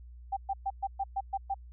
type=tone bursts; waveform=sine; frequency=784 Hz; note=G5; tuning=in tune; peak=-28 dBFS; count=8; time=0.32-1.544 s; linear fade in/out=10 ms; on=48 ms; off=120 ms; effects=added 60 Hz sine -46 dBFS peak until 1.72 s